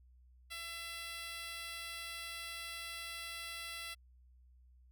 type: tone with high-pass filter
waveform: 10% pulse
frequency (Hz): 672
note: E5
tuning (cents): +33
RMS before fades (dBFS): -45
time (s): 0.5-3.95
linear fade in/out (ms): 20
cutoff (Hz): 1600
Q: 0.63
effects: added 62 Hz sine -60 dBFS peak until 4.91 s